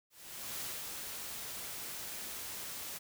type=noise with ADSR envelope; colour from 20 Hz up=white; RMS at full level=-40 dBFS; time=0.1-2.99 s; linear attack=500 ms; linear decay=230 ms; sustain=-3 dB; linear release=20 ms; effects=none